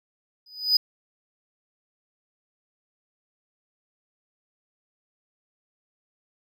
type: tone with exponential growth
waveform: triangle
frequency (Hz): 4978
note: D#8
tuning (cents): 0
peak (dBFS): -12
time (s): 0.46-0.77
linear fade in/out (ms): 5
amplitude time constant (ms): 67
effects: none